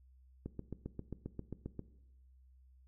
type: click train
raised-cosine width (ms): 3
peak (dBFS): -28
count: 11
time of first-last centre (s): 0.46-1.793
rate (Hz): 7.5
effects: noise-tail reverb RT60 0.9 s tail -17 dB re dry + added 64 Hz sine -60 dBFS peak until 2.87 s